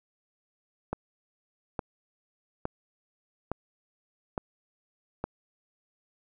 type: click train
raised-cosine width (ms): 1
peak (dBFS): -16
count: 6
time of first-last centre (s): 0.93-5.24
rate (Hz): 1.16
effects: none